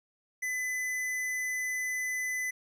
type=tone with tanh clipping; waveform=sine; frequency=2009 Hz; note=B6; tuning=29 cents sharp; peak=-32 dBFS; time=0.42-2.51 s; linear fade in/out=10 ms; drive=17 dB; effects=none